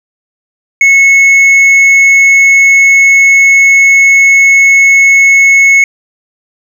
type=tone with hard clipping; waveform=sine; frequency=2194 Hz; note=C#7; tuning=18 cents flat; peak=-3 dBFS; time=0.81-5.84 s; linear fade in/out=2 ms; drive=4 dB; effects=none